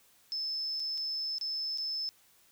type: tone with dropouts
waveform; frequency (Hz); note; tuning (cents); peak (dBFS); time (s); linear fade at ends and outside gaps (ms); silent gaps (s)
sine; 5250; E8; -8; -32; 0.32-2.09; 0; 0.797-0.801 / 0.976-0.979 / 1.383-1.412 / 1.775-1.783
effects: white hiss -64 dBFS RMS until 2.51 s